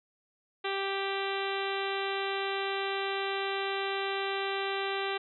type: harmonic tone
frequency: 392 Hz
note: G4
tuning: in tune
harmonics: 1 / 2 / 3 / 4 / 5 / 6 / 7 / 8 / 9 / 10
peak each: -34 / -37 / -39 / -40 / -41 / -42 / -42 / -43 / -44 / -44 dBFS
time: 0.64-5.18 s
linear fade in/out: 10 ms
effects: none